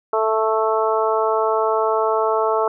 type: harmonic tone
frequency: 220 Hz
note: A3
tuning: in tune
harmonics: 2 / 3 / 4 / 5 / 6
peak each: -20 / -22 / -23 / -24 / -25 dBFS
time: 0.13-2.68 s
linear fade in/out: 2 ms
effects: none